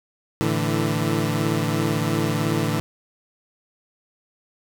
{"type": "chord", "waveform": "20% pulse", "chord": "A suspended fourth", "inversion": "none", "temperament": "equal with one note detuned", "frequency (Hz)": [110.83, 146.83, 164.81], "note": ["A2", "D3", "E3"], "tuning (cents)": [13, 0, 0], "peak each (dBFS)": -20, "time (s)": [0.41, 2.8], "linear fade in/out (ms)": 0, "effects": []}